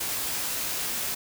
white noise with comb filter, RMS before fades -30 dBFS, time 0-1.15 s, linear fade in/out 10 ms, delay 18 ms, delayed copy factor +0.5, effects none

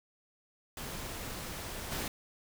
pink noise with level steps, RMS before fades -41 / -36 dBFS, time 0.77-2.08 s, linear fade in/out 2 ms, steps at 1.91 s, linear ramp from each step 10 ms, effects none

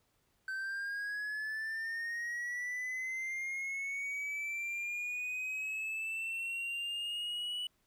triangle linear sweep, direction up, 1536 to 2960 Hz, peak -34 dBFS, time 0.48-7.67 s, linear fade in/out 2 ms, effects pink hiss -75 dBFS RMS until 7.86 s

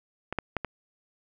clicks, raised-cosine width 0.5 ms, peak -17 / -12 / -12 / -16 dBFS, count 4, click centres 0.326 / 0.387 / 0.567 / 0.647 s, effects none

